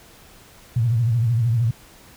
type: tone with vibrato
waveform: sine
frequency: 116.54 Hz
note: A#2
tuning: in tune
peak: -16 dBFS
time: 0.76-1.71 s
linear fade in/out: 5 ms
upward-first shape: sine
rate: 13 Hz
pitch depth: 110 cents each way
effects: pink hiss -48 dBFS RMS until 2.16 s